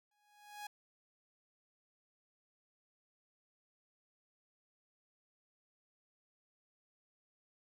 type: tone with exponential growth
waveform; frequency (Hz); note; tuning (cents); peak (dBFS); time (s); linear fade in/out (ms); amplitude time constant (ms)
sawtooth; 830.6; G#5; 0; -38; 0.11-0.67; 5; 120
effects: none